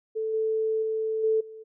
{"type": "tone with level steps", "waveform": "sine", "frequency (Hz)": 440, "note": "A4", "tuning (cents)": 0, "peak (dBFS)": [-26, -23, -25, -20, -40], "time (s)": [0.15, 1.64], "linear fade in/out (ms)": 20, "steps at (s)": [0.33, 0.82, 1.23, 1.4], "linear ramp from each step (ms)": 10, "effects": []}